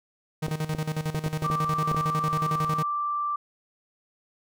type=tone with tremolo; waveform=45% pulse; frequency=155.56 Hz; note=D#3; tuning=in tune; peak=-25 dBFS; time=0.42-2.83 s; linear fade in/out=10 ms; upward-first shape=square; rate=11 Hz; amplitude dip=75%
type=clicks; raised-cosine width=2 ms; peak=-19 dBFS; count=8; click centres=0.483 / 0.749 / 1.146 / 1.263 / 1.422 / 1.501 / 1.914 / 1.946 s
type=tone; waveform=sine; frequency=1174.7 Hz; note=D6; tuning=in tune; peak=-25 dBFS; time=1.44-3.36 s; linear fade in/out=5 ms
effects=none